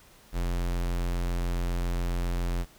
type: tone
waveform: square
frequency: 43.65 Hz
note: F1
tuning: in tune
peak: -27 dBFS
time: 0.32-2.66 s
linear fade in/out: 50 ms
effects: pink hiss -56 dBFS RMS until 2.78 s